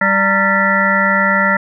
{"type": "harmonic tone with a mistuned harmonic", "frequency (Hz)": 196, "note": "G3", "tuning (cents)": 0, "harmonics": [1, 3, 5, 7, 9, 10], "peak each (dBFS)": [-19, -20, -20, -16, -17, -17], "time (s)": [0.01, 1.57], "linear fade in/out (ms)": 5, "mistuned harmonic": 5, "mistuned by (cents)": -110, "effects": []}